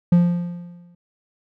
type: tone with exponential decay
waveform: triangle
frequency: 174.3 Hz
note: F3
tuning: 3 cents flat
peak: -7 dBFS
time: 0.12-0.95 s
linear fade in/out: 5 ms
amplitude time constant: 180 ms
effects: none